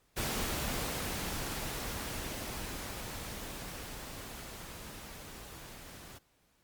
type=noise with level ramp; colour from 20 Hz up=pink; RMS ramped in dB=-34 to -50 dBFS; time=0.16-6.19 s; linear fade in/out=20 ms; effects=pink hiss -71 dBFS RMS until 6.63 s + Opus 48 kbps